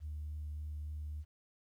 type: tone with vibrato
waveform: sine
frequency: 75.5 Hz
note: D2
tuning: 48 cents sharp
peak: -38 dBFS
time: 0-1.25 s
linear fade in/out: 50 ms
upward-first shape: triangle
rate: 3.5 Hz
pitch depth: 13 cents each way
effects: tanh soft clip ceiling -35 dBFS + 12-bit